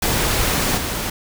pink noise with level steps, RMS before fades -19 / -24 dBFS, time 0.02-1.1 s, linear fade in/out 5 ms, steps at 0.77 s, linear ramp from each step 10 ms, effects none

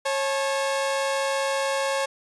sawtooth tone pair together, 546 / 866.7 Hz, C#5 / A5, -26 / -26 cents, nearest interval minor sixth, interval 800 cents, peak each -20 / -26 dBFS, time 0.05-2.06 s, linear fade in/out 10 ms, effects resampled to 24000 Hz

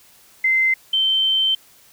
sine tone pair in turn, 2072 / 3104 Hz, C7 / G7, -17 / -18 cents, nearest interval perfect fifth, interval 699 cents, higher second, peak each -14 / -15 dBFS, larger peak first, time 0.44-0.74 / 0.93-1.55 s, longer second, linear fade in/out 5 ms, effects white hiss -51 dBFS RMS until 1.92 s

